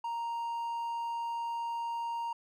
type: tone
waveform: triangle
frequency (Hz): 932.3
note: A#5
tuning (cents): 0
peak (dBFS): -31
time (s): 0.04-2.33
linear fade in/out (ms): 5
effects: none